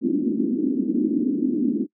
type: band-pass noise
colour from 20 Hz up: white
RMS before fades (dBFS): -22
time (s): 0.01-1.87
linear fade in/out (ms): 50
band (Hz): 220 to 320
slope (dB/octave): 48
effects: noise-tail reverb RT60 0.1 s tail -24 dB re dry